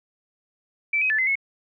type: tone with pitch steps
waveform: sine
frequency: 2325 / 2529 / 1745 / 2053 / 2188 Hz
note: D7 / D#7 / A6 / C7 / C#7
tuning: -18 / +28 / -15 / -33 / -23 cents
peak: -19 dBFS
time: 0.93-1.355 s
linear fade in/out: 5 ms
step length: 85 ms
effects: none